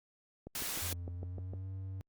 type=click train; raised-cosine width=2 ms; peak=-31 dBFS; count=8; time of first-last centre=0.47-1.535 s; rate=6.57 Hz
type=noise; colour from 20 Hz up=white; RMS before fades=-38 dBFS; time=0.55-0.93 s; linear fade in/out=2 ms
type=tone with pitch glide; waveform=triangle; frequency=87.31 to 95.21 Hz; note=F2 to G2; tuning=0 to -50 cents; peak=-37 dBFS; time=0.82-2.01 s; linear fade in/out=0 ms; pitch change=+150 cents; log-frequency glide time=1.09-1.68 s
effects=Opus 48 kbps